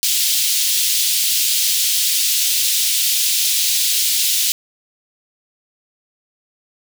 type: high-pass noise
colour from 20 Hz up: pink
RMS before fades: -17 dBFS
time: 0.03-4.52 s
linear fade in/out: 0 ms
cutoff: 3200 Hz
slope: 24 dB/octave
effects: none